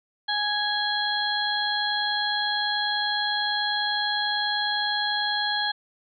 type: harmonic tone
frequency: 830.6 Hz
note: G#5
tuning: in tune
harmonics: 1 / 2 / 4 / 5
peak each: -29 / -28 / -29 / -29 dBFS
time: 0.28-5.72 s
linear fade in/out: 10 ms
effects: none